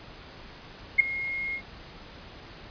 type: tone with ADSR envelope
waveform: sine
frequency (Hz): 2147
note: C7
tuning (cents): +44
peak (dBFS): -11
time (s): 0.98-1.62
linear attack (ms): 19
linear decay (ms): 8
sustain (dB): -18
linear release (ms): 76
effects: pink hiss -46 dBFS RMS until 2.7 s + resampled to 11025 Hz